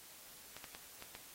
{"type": "clicks", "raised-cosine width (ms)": 0.2, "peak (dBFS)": -30, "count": 5, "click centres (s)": [0.566, 0.642, 0.749, 1.024, 1.151], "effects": ["white hiss -56 dBFS RMS until 1.34 s", "AAC 48 kbps"]}